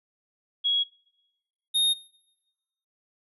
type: tone pair in turn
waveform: sine / square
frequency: 3322 / 3703 Hz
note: G#7 / A#7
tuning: 0 / -12 cents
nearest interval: major second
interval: 188 cents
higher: second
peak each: -21 dBFS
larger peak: neither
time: 0.64-0.84 / 1.74-1.94 s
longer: neither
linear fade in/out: 20 ms
effects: noise-tail reverb RT60 1.0 s tail -23 dB re dry + resampled to 32000 Hz